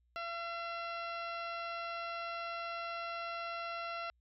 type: harmonic tone with a mistuned harmonic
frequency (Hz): 679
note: F5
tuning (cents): -49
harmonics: 1 / 2 / 3 / 4 / 5 / 6 / 7 / 8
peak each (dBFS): -43 / -41 / -50 / -47 / -57 / -53 / -60 / -60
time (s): 0.16-4.1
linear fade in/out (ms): 0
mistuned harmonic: 5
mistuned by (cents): -23
effects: added 60 Hz sine -70 dBFS peak until 4.2 s